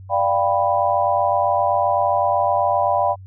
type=chord; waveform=sine; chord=G dominant seventh; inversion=second; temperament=equal with one note detuned; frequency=587.3 / 698.5 / 786.3 / 987.8 Hz; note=D5 / F5 / G5 / B5; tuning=0 / 0 / +5 / 0 cents; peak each=-21 dBFS; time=0.09-3.16 s; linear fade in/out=50 ms; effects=added 95 Hz sine -36 dBFS peak until 3.26 s